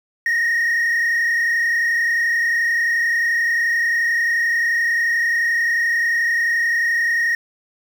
sine tone with frequency modulation, 1864.7 Hz, A#6, in tune, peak -13 dBFS, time 0.26-7.35 s, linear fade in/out 2 ms, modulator 31.4 Hz, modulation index 1.2, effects tanh soft clip ceiling -15 dBFS + 7-bit

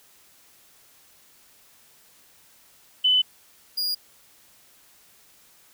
sine / 45% pulse tone pair in turn, 3011 / 4857 Hz, F#7 / D#8, +30 / -43 cents, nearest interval minor sixth, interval 827 cents, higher second, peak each -16 / -23 dBFS, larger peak first, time 3.04-3.22 / 3.77-3.95 s, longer neither, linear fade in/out 10 ms, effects white hiss -56 dBFS RMS until 5.73 s

